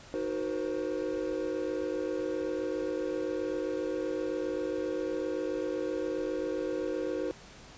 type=chord; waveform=triangle; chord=C half-diminished seventh; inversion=first; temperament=equal with one note detuned; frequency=311.1 / 370 / 475.7 / 523.3 Hz; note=Eb4 / Gb4 / Bb4 / C5; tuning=0 / 0 / +35 / 0 cents; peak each=-34 dBFS; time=0.14-7.31 s; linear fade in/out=0 ms; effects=pink hiss -51 dBFS RMS until 7.77 s + resampled to 16000 Hz